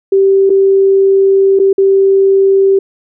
sine tone with dropouts, 389.3 Hz, G4, 12 cents flat, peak -5 dBFS, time 0.12-2.79 s, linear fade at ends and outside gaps 5 ms, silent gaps 0.496-0.501 / 1.591-1.597 / 1.73-1.78 s, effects none

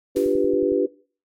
sine chord, G dominant seventh, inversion second, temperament equal, 293.7 / 349.2 / 392 / 493.9 Hz, D4 / F4 / G4 / B4, 0 / 0 / 0 / 0 cents, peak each -23 / -24 / -21 / -22 dBFS, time 0.15-0.87 s, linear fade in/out 20 ms
white noise with exponential decay, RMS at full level -38 dBFS, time 0.16-0.59 s, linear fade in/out 1 ms, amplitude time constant 92 ms
click train, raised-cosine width 5 ms, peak -29 dBFS, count 7, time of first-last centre 0.17-0.72 s, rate 10.9 Hz
effects noise-tail reverb RT60 0.4 s tail -20 dB re dry + MP3 64 kbps

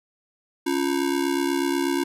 square ring-modulated tone, 313.5 Hz, D#4, 13 cents sharp, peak -19 dBFS, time 0.66-2.04 s, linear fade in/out 10 ms, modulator 34.1 Hz, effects resampled to 32000 Hz

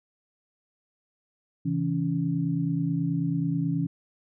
sine tone cluster, 135.2 / 164.5 / 280.3 Hz, C#3 / E3 / C#4, -43 / -3 / +19 cents, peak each -31 / -26 / -29 dBFS, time 1.65-3.87 s, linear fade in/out 10 ms, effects none

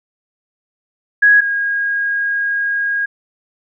sine tone pair in turn, 1661.2 / 1634.5 Hz, G#6 / G#6, 0 / -28 cents, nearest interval unison, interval 28 cents, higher first, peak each -6 / -15 dBFS, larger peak first, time 1.22-1.41 / 1.41-3.06 s, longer second, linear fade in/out 10 ms, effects none

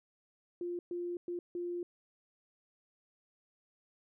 sine tone bursts at uneven times, 350 Hz, F4, 4 cents sharp, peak -35 dBFS, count 4, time 0.61-0.79 / 0.91-1.17 / 1.28-1.39 / 1.55-1.83 s, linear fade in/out 2 ms, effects none

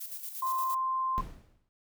violet noise with tremolo, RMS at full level -39 dBFS, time 0-0.75 s, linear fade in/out 10 ms, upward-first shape square, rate 8.6 Hz, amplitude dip 50%
sine tone, 1046 Hz, C6, 1 cent flat, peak -28 dBFS, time 0.42-1.21 s, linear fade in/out 5 ms
brown noise with exponential decay, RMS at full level -36 dBFS, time 1.18-1.69 s, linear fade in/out 0 ms, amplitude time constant 110 ms
effects noise-tail reverb RT60 0.3 s tail -24 dB re dry

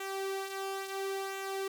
sawtooth tone with flanger, 388.7 Hz, G4, 15 cents flat, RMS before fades -37 dBFS, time 0-1.68 s, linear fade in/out 5 ms, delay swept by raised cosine 0.2 to 3.1 ms, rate 0.73 Hz, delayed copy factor -0.5, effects none

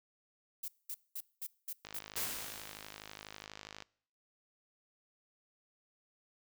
violet noise bursts, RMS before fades -41 dBFS, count 7, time 0.63-2.254 s, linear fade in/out 5 ms, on 52 ms, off 210 ms
click train, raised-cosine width 0.2 ms, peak -28 dBFS, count 104, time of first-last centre 1.85-3.823 s, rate 52.2 Hz
white noise with exponential decay, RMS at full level -36 dBFS, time 2.16-3.45 s, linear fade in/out 5 ms, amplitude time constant 280 ms
effects noise-tail reverb RT60 0.6 s tail -24 dB re dry

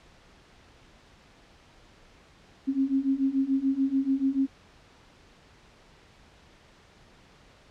sine beating tone pair, 266 / 272.9 Hz, C4 / C#4, +29 / -27 cents, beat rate 6.9 Hz, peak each -27 / -25 dBFS, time 2.67-4.47 s, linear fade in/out 20 ms, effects pink hiss -56 dBFS RMS until 7.7 s + low-pass 5000 Hz 12 dB/octave

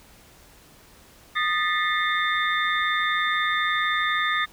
sine tone cluster, 1234 / 1764 / 1940 / 2122 / 3597 Hz, D#6 / A6 / B6 / C7 / A7, -15 / +4 / -31 / +24 / +37 cents, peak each -25 / -26 / -31 / -30 / -29 dBFS, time 1.35-4.46 s, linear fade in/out 20 ms, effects pink hiss -52 dBFS RMS until 4.52 s

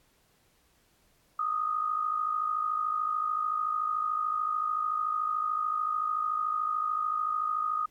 sine tone with amplitude modulation, 1241 Hz, D#6, 5 cents flat, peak -24 dBFS, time 1.39-7.86 s, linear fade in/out 5 ms, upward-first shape sine, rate 53.6 Hz, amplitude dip 65%, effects pink hiss -67 dBFS RMS until 7.9 s + AAC 64 kbps

